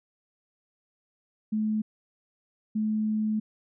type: tone bursts at uneven times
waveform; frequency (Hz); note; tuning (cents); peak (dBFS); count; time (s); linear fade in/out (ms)
sine; 215.5; A3; -36; -24; 2; 1.52-1.82 / 2.75-3.4; 10
effects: none